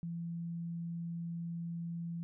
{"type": "tone", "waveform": "sine", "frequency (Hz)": 169, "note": "E3", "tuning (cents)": 43, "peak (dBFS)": -37, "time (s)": [0.03, 2.23], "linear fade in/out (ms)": 0, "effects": []}